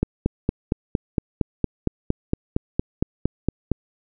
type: click train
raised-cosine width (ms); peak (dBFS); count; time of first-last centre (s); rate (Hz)
3; -6; 17; 0.03-3.717; 4.34
effects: none